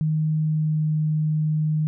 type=tone with pitch glide; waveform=sine; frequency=155.56 to 154.31 Hz; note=D#3 to D#3; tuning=0 to -14 cents; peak=-19 dBFS; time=0.01-1.87 s; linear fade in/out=0 ms; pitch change=-14 cents; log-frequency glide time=0.37-0.88 s; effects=none